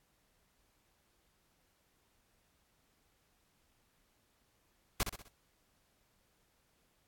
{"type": "noise with echo", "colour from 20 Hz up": "pink", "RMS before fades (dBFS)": -31, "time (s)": [5, 5.03], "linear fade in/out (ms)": 0, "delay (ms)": 63, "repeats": 4, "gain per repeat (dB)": -7, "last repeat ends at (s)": 5.282, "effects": ["pink hiss -74 dBFS RMS until 7.07 s", "AAC 64 kbps"]}